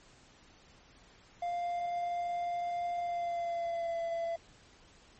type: tone with pitch glide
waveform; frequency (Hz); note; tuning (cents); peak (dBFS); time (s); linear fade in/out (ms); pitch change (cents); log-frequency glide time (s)
triangle; 698.5 to 672; F5 to E5; 0 to +33; -30; 1.42-4.36; 5; -67; 3-4
effects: pink hiss -60 dBFS RMS until 5.19 s + MP3 32 kbps